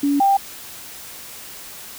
sine tone pair in turn, 284 / 790.2 Hz, C#4 / G5, +42 / +14 cents, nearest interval octave + tritone, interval 1772 cents, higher second, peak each -15 / -12 dBFS, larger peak second, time 0.03-0.2 / 0.2-0.37 s, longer neither, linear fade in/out 5 ms, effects white hiss -37 dBFS RMS until 1.98 s

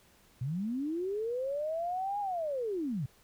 sine linear two-way sweep, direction up then down, 116.9 to 830.6 to 116.9 Hz, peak -31 dBFS, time 0.41-3.06 s, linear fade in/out 5 ms, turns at 2.2 s, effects pink hiss -63 dBFS RMS until 3.23 s

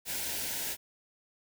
white band-stop noise, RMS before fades -35 dBFS, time 0.05-0.77 s, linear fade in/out 50 ms, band 1000 to 1400 Hz, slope 96 dB/octave, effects none

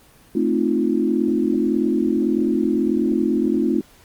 sine chord, F dominant seventh, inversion first, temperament equal, 220 / 261.6 / 311.1 / 349.2 Hz, A3 / C4 / Eb4 / F4, 0 / 0 / 0 / 0 cents, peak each -22 dBFS, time 0.35-3.81 s, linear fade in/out 5 ms, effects pink hiss -51 dBFS RMS until 4.04 s + Opus 24 kbps

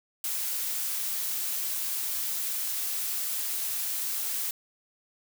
blue noise, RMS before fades -31 dBFS, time 0.24-4.51 s, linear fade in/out 2 ms, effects none

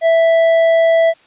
sine tone with tanh clipping, 659.3 Hz, E5, in tune, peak -10 dBFS, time 0.01-1.14 s, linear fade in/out 50 ms, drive 8 dB, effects white hiss -50 dBFS RMS until 1.26 s + resampled to 8000 Hz

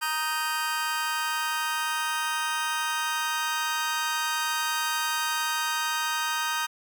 sawtooth chord, Eb major, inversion second, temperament just, 933.4 / 1244.5 / 1555.6 Hz, Bb5 / Eb6 / G6, +2 / 0 / -14 cents, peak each -27 dBFS, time 0.01-6.67 s, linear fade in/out 20 ms, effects none

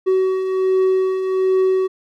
triangle beating tone pair, 375.6 / 376.9 Hz, F#4 / F#4, +26 / +32 cents, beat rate 1.3 Hz, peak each -22 / -13 dBFS, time 0.06-1.88 s, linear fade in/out 20 ms, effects none

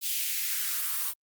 blue noise with high-pass filter sweep, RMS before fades -30 dBFS, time 0.01-1.14 s, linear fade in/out 50 ms, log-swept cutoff 3000 to 980 Hz, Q 2.2, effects Opus 48 kbps

